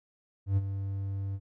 triangle tone with ADSR envelope, 98 Hz, G2, in tune, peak -19 dBFS, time 0.46-1.4 s, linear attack 110 ms, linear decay 34 ms, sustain -10 dB, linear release 54 ms, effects none

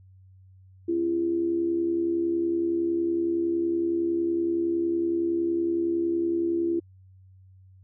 sine tone with amplitude modulation, 338.7 Hz, E4, 47 cents sharp, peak -20 dBFS, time 0.88-6.8 s, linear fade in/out 10 ms, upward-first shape sine, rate 70.8 Hz, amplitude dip 55%, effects added 94 Hz sine -50 dBFS peak until 7.83 s

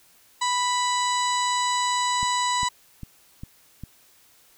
harmonic tone, 987.8 Hz, B5, in tune, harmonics 1 / 2 / 3 / 4 / 5 / 6 / 7 / 8, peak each -23 / -31 / -36 / -30 / -39 / -42 / -35 / -33 dBFS, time 0.41-2.69 s, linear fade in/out 10 ms
click train, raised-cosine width 5 ms, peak -23 dBFS, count 5, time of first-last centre 2.23-3.836 s, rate 2.49 Hz
effects white hiss -57 dBFS RMS until 4.57 s

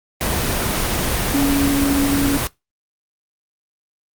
sine tone in noise, 280.2 Hz, C#4, 19 cents sharp, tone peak -15 dBFS, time 1.34-2.37 s, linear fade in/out 0 ms, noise pink, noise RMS -20 dBFS, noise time 0.21-2.47 s, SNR +2 dB, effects noise-tail reverb RT60 0.2 s tail -22 dB re dry + Opus 24 kbps

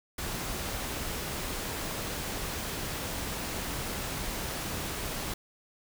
pink noise, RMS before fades -35 dBFS, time 0.18-5.34 s, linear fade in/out 5 ms, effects none

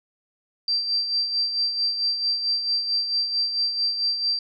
sine tone with tremolo, 4699 Hz, D8, in tune, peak -19 dBFS, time 0.68-4.39 s, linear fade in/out 2 ms, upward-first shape sine, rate 4.5 Hz, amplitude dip 55%, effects none

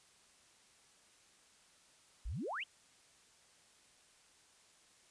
sine exponential sweep, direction up, 40.36 to 3271 Hz, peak -38 dBFS, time 2.25-2.64 s, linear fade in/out 10 ms, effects white hiss -66 dBFS RMS until 5.1 s + resampled to 22050 Hz

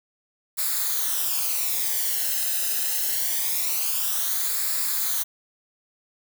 blue noise with flanger, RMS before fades -25 dBFS, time 0.57-5.24 s, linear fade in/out 20 ms, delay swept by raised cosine 0.33 to 0.89 ms, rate 0.24 Hz, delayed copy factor -0.65, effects none

